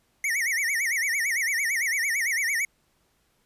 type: tone with vibrato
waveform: square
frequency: 2035 Hz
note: C7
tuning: 49 cents flat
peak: -24 dBFS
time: 0.24-2.65 s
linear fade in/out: 2 ms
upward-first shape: sine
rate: 8.9 Hz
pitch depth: 210 cents each way
effects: pink hiss -68 dBFS RMS until 3.45 s + resampled to 32000 Hz